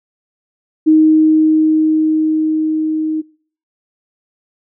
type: tone with level ramp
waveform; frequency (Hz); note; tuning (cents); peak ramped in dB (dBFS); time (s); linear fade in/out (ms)
sine; 312.9; D#4; +10; -5 to -15; 0.86-3.22; 20
effects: noise-tail reverb RT60 0.5 s tail -24 dB re dry